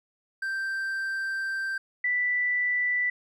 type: tone pair in turn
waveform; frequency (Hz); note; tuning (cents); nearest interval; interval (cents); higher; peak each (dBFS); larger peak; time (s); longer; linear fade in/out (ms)
triangle / sine; 1568 / 1975.6; G6 / B6; 0 / 0; major third; 400; second; -26 / -23; second; 0.42-1.78 / 2.04-3.1; first; 5
effects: none